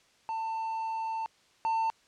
triangle tone pair in turn, 894 / 897.2 Hz, A5 / A5, +27 / +34 cents, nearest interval unison, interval 7 cents, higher second, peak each -29 / -24 dBFS, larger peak second, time 0.29-1.26 / 1.65-1.9 s, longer first, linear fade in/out 0 ms, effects white hiss -64 dBFS RMS until 2.07 s + low-pass 6000 Hz 12 dB/octave

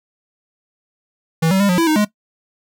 square tone with pitch steps, 162.4 / 191.2 / 200.9 / 179.5 / 332.3 / 309.7 / 209.2 Hz, E3 / G3 / G3 / F3 / E4 / D#4 / G#3, -26 / -43 / +43 / +48 / +14 / -8 / +13 cents, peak -13 dBFS, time 1.42-2.05 s, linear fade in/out 10 ms, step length 90 ms, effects noise-tail reverb RT60 0.1 s tail -17 dB re dry

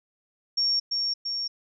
sine tone with echo, 5520 Hz, F8, 21 cents flat, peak -21 dBFS, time 0.57-0.8 s, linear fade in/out 10 ms, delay 340 ms, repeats 2, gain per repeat -3 dB, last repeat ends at 1.48 s, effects none

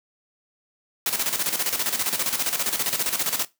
white noise with tremolo, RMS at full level -23 dBFS, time 1.06-3.45 s, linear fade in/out 2 ms, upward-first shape square, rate 15 Hz, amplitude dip 65%, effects noise-tail reverb RT60 0.2 s tail -18 dB re dry + high-pass 150 Hz 12 dB/octave

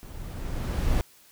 brown noise with level ramp, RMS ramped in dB -41 to -22 dBFS, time 0.03-1.01 s, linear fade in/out 0 ms, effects white hiss -56 dBFS RMS until 1.31 s

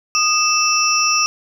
sine tone cluster, 1236 / 2644 / 5300 / 5710 Hz, D#6 / E7 / E8 / F8, -12 / +5 / +9 / +37 cents, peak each -19 dBFS, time 0.15-1.26 s, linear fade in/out 0 ms, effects 7-bit

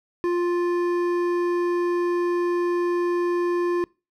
triangle tone with hard clipping, 350 Hz, F4, 4 cents sharp, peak -22 dBFS, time 0.24-3.84 s, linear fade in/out 0 ms, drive 14 dB, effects noise-tail reverb RT60 0.3 s tail -25 dB re dry

